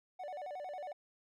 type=tone with vibrato; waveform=triangle; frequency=659.3 Hz; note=E5; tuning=in tune; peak=-39 dBFS; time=0.19-0.93 s; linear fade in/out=10 ms; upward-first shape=square; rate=11 Hz; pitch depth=200 cents each way; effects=none